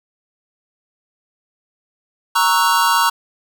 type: chord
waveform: square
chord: F# dominant seventh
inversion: first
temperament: equal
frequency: 932.3 / 1108.7 / 1318.5 / 1480 Hz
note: A#5 / C#6 / E6 / F#6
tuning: 0 / 0 / 0 / 0 cents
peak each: -17 / -19 / -20 / -22 dBFS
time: 2.35-3.1 s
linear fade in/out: 10 ms
effects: none